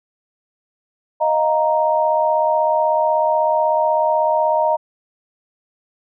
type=chord; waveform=sine; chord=Eb suspended second; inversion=none; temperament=equal; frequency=622.3 / 698.5 / 932.3 Hz; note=Eb5 / F5 / Bb5; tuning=0 / 0 / 0 cents; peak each=-17 / -23 / -17 dBFS; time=1.2-4.77 s; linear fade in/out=20 ms; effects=none